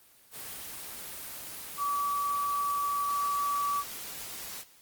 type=tone in noise; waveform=sine; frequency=1147 Hz; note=D6; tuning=41 cents flat; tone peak=-27 dBFS; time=1.77-3.84 s; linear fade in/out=50 ms; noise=white; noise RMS=-41 dBFS; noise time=0.31-4.65 s; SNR=+11 dB; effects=white hiss -59 dBFS RMS until 4.81 s + Opus 24 kbps